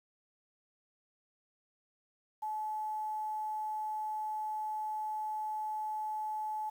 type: tone with quantisation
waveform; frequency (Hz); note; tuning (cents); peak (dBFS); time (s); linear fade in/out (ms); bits
sine; 860; A5; -40; -34; 2.42-6.7; 10; 10
effects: none